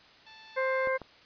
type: tone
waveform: 5% pulse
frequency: 880 Hz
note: A5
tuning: in tune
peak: -35 dBFS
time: 0.26-0.88 s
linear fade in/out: 10 ms
type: harmonic tone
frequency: 525 Hz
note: C5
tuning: 6 cents sharp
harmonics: 1 / 2 / 3 / 4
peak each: -28 / -34 / -34 / -35 dBFS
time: 0.56-0.98 s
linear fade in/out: 20 ms
type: clicks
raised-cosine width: 1 ms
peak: -27 dBFS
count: 2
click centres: 0.873 / 1.017 s
effects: white hiss -56 dBFS RMS until 1.25 s + resampled to 11025 Hz